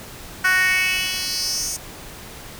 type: tone with high-pass filter sweep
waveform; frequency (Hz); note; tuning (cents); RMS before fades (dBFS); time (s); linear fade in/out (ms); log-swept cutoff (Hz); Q
10% pulse; 370.5; F#4; +2; -21; 0.44-1.77; 10; 1500 to 7200; 3.7
effects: pink hiss -38 dBFS RMS until 2.59 s